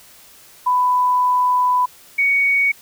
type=tone pair in turn; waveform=sine; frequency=996 / 2236 Hz; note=B5 / C#7; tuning=+14 / +14 cents; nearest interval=octave + major second; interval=1400 cents; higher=second; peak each=-13 dBFS; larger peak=neither; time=0.66-1.86 / 2.18-2.72 s; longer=first; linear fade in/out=10 ms; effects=white hiss -46 dBFS RMS until 2.81 s